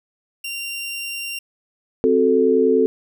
sawtooth tone, 2770 Hz, F7, 15 cents flat, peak -23 dBFS, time 0.44-1.39 s, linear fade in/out 5 ms
sine chord, F# diminished, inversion second, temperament equal, 261.6 / 370 / 440 Hz, C4 / F#4 / A4, 0 / 0 / 0 cents, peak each -19 / -19 / -15 dBFS, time 2.04-2.86 s, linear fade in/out 0 ms
effects none

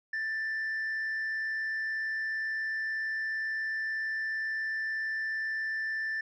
sine tone with frequency modulation, 1769 Hz, A6, 9 cents sharp, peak -28 dBFS, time 0.13-6.21 s, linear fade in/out 5 ms, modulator 117 Hz, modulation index 0.22, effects tanh soft clip ceiling -29 dBFS

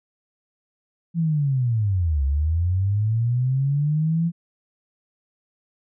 sine linear two-way sweep, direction down then up, 171.2 to 66.9 to 171.2 Hz, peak -18 dBFS, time 1.14-4.32 s, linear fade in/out 50 ms, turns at 2.24 s, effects none

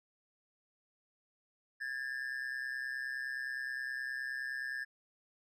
triangle ring-modulated tone, 1708 Hz, G#6, 48 cents sharp, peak -32 dBFS, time 1.8-4.85 s, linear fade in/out 20 ms, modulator 64.8 Hz, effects none

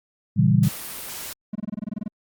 sine chord, A# diminished seventh, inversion none, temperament equal, 116.54 / 138.59 / 164.81 / 196 Hz, A#2 / C#3 / E3 / G3, 0 / 0 / 0 / 0 cents, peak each -20 dBFS, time 0.36-0.69 s, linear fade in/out 20 ms
white noise, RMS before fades -34 dBFS, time 0.63-1.33 s, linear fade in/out 2 ms
triangle tone bursts, 210.2 Hz, G#3, 21 cents sharp, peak -23 dBFS, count 12, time 1.53-2.081 s, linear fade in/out 5 ms, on 23 ms, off 25 ms
effects Opus 48 kbps

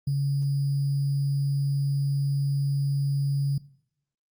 sine tone with sample-and-hold, 140 Hz, C#3, 18 cents sharp, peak -22 dBFS, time 0.07-3.58 s, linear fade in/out 5 ms, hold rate 4900 Hz, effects noise-tail reverb RT60 0.7 s tail -20 dB re dry + Opus 48 kbps

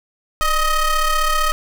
40% pulse ring-modulated tone, 622.3 Hz, D#5, in tune, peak -11 dBFS, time 0.41-1.52 s, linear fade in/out 0 ms, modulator 640 Hz, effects none

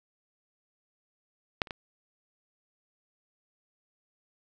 clicks, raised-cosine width 0.3 ms, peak -9 / -30 / -19 dBFS, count 3, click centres 1.618 / 1.672 / 1.708 s, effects none

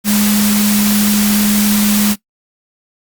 sine tone in noise, 207.7 Hz, G#3, in tune, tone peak -11 dBFS, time 0.04-2.16 s, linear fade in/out 50 ms, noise white, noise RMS -17 dBFS, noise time 0.04-2.16 s, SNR +3 dB, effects noise-tail reverb RT60 0.1 s tail -19 dB re dry + Opus 48 kbps

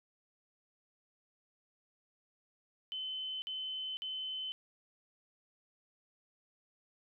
sine tone bursts, 3050 Hz, G7, 48 cents flat, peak -37 dBFS, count 3, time 2.92-4.52 s, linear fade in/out 0 ms, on 500 ms, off 50 ms, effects none

